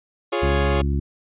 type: chord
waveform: sawtooth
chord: Db major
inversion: first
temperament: equal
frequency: 349.2 / 415.3 / 554.4 Hz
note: F4 / Ab4 / Db5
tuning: 0 / 0 / 0 cents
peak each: -21 / -21 / -21 dBFS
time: 0.32-0.82 s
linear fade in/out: 10 ms
type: harmonic tone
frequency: 70.2 Hz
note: C#2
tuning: 22 cents sharp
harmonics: 1 / 2 / 3 / 4 / 5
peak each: -20 / -26 / -30 / -32 / -34 dBFS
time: 0.42-1 s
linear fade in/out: 10 ms
effects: resampled to 8000 Hz